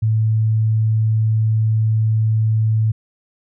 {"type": "tone", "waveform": "sine", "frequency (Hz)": 110, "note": "A2", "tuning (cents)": 0, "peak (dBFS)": -13, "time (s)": [0.02, 2.92], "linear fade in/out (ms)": 10, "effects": []}